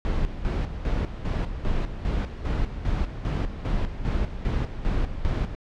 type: noise with tremolo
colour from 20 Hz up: brown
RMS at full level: -24 dBFS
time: 0.05-5.55 s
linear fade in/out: 0 ms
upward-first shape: square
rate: 2.5 Hz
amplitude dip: 65%
effects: low-pass 4000 Hz 12 dB/octave